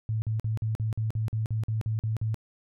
sine tone bursts, 110 Hz, A2, in tune, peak -25 dBFS, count 13, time 0.09-2.344 s, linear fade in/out 0 ms, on 130 ms, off 47 ms, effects none

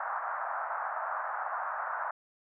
white band-pass noise, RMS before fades -35 dBFS, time 0-2.11 s, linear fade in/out 5 ms, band 660 to 1500 Hz, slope 48 dB/octave, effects none

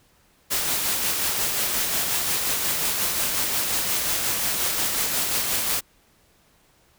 white noise with tremolo, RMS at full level -23 dBFS, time 0.5-5.81 s, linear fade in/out 20 ms, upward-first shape sine, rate 5.6 Hz, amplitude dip 30%, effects pink hiss -60 dBFS RMS until 6.98 s

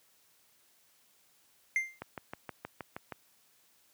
triangle tone with exponential decay, 2096 Hz, C7, 2 cents sharp, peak -22 dBFS, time 1.76-1.99 s, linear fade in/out 1 ms, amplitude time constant 48 ms
click train, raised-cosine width 0.5 ms, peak -24 dBFS, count 8, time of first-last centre 2.02-3.122 s, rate 6.35 Hz
effects white hiss -67 dBFS RMS until 3.93 s + high-pass 80 Hz 12 dB/octave

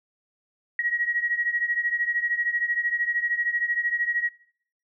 sine beating tone pair, 1900 / 1913 Hz, A#6 / A#6, +33 / +44 cents, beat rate 13 Hz, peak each -25 / -28 dBFS, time 0.79-4.29 s, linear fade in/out 2 ms, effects noise-tail reverb RT60 0.6 s tail -21 dB re dry

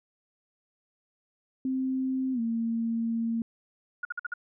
sine tone with pitch glide, 261.6 to 229.1 Hz, C4 to A#3, 0 to -30 cents, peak -26 dBFS, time 1.65-3.42 s, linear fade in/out 2 ms, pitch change -230 cents, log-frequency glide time 2.33-2.4 s
sine tone bursts, 1437 Hz, F6, 49 cents sharp, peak -29 dBFS, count 5, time 4.03-4.339 s, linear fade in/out 5 ms, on 21 ms, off 51 ms
effects none

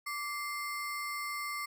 square ring-modulated tone, 1631 Hz, G#6, 32 cents flat, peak -33 dBFS, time 0.06-1.66 s, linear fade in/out 10 ms, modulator 463 Hz, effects none

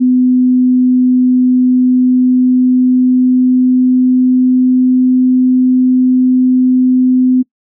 sine tone with pitch glide, 252.4 to 254.6 Hz, B3 to C4, +38 to -47 cents, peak -6 dBFS, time 0-7.43 s, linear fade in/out 20 ms, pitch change +15 cents, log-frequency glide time 1.54-5.2 s, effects noise-tail reverb RT60 0.1 s tail -23 dB re dry

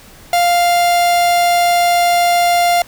45% pulse tone, 698.5 Hz, F5, in tune, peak -10 dBFS, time 0.33-2.82 s, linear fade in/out 2 ms, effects pink hiss -41 dBFS RMS until 2.87 s

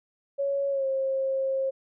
sine tone with pitch glide, 557 to 535.2 Hz, C#5 to C5, +8 to +39 cents, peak -24 dBFS, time 0.38-1.71 s, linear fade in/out 20 ms, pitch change -69 cents, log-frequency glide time 0.7-0.86 s, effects none

